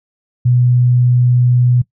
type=tone; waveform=sine; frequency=123.47 Hz; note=B2; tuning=in tune; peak=-8 dBFS; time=0.45-1.82 s; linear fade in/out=10 ms; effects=noise-tail reverb RT60 0.1 s tail -19 dB re dry